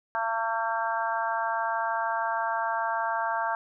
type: harmonic tone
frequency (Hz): 226.6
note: A#3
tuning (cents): -49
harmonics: 3 / 4 / 5 / 6 / 7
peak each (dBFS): -32 / -29 / -34 / -35 / -33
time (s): 0.15-3.55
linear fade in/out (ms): 0
effects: none